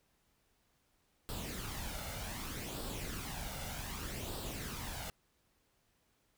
pink noise with flanger, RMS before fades -42 dBFS, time 1.29-5.1 s, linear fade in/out 0 ms, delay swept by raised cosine 0.23 to 1.43 ms, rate 0.65 Hz, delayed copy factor +0.55, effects pink hiss -75 dBFS RMS until 6.37 s

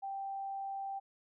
sine tone, 784 Hz, G5, in tune, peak -37 dBFS, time 0.02-1 s, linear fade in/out 20 ms, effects none

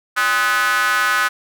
square tone with high-pass filter, 114.7 Hz, A#2, 28 cents flat, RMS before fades -17 dBFS, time 0.16-1.29 s, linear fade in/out 20 ms, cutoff 1400 Hz, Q 5.4, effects none

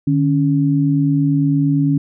sine tone pair together, 150.1 / 278.9 Hz, D3 / C#4, +38 / +11 cents, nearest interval major seventh, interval 1073 cents, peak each -15 dBFS, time 0.07-1.98 s, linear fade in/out 5 ms, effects none

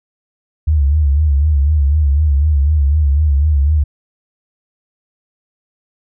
sine tone with vibrato, 73.2 Hz, D2, 5 cents flat, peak -9 dBFS, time 0.67-3.84 s, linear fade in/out 10 ms, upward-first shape sine, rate 4 Hz, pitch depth 110 cents each way, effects none

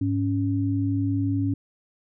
sine tone pair together, 103.3 / 278.4 Hz, G#2 / C#4, -9 / +8 cents, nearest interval octave + perfect fourth, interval 1717 cents, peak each -24 dBFS, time 0.01-1.54 s, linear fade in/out 5 ms, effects none

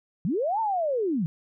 sine linear two-way sweep, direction up then down, 144.5 to 918 to 144.5 Hz, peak -23 dBFS, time 0.25-1.26 s, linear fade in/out 0 ms, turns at 0.6 s, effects none

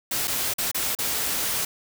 white noise with dropouts, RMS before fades -26 dBFS, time 0.11-1.65 s, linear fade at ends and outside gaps 5 ms, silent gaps 0.274-0.278 / 0.538-0.583 / 0.715-0.745 / 0.951-0.987 s, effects none

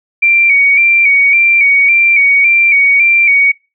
sine tone with vibrato, 2301 Hz, D7, 36 cents flat, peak -5 dBFS, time 0.22-3.52 s, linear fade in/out 10 ms, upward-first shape square, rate 1.8 Hz, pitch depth 45 cents each way, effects noise-tail reverb RT60 0.3 s tail -24 dB re dry

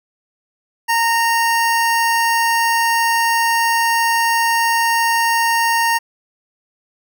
25% pulse tone, 923 Hz, A#5, 17 cents flat, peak -10 dBFS, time 0.88-5.99 s, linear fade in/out 20 ms, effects none

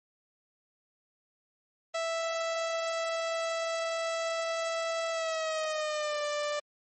sawtooth tone with pitch glide, 659.3 to 590.8 Hz, E5 to D5, 0 to +10 cents, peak -26 dBFS, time 1.94-6.6 s, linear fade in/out 10 ms, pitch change -190 cents, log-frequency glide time 5.11-6.22 s, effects MP3 32 kbps

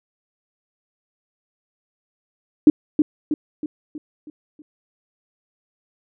sine tone with echo, 302.1 Hz, D4, 49 cents sharp, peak -5 dBFS, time 2.67-2.7 s, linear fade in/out 2 ms, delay 320 ms, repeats 6, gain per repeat -6 dB, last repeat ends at 4.62 s, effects none

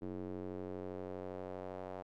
square tone with band-pass filter sweep, 46.25 Hz, F#1, in tune, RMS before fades -44 dBFS, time 0.01-2.03 s, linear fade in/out 20 ms, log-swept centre 330 to 650 Hz, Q 2, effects none

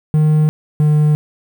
triangle tone pair in turn, 153.6 / 150.96 Hz, D#3 / D3, -22 / +48 cents, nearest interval unison, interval 30 cents, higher first, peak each -7 dBFS, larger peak neither, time 0.14-0.49 / 0.8-1.15 s, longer neither, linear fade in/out 0 ms, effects 7-bit

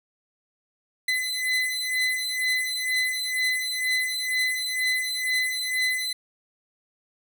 30% pulse beating tone pair, 2018 / 2020.1 Hz, B6 / B6, +37 / +39 cents, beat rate 2.1 Hz, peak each -24 dBFS, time 1.08-6.13 s, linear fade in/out 5 ms, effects none

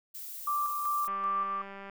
violet noise, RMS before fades -42 dBFS, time 0.14-1.08 s, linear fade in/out 10 ms
sine tone with tremolo, 1174.7 Hz, D6, in tune, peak -27 dBFS, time 0.47-1.62 s, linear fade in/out 5 ms, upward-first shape square, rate 2.6 Hz, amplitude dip 35%
click train, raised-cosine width 0.5 ms, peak -30 dBFS, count 162, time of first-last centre 1.08-1.897 s, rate 197 Hz
effects none

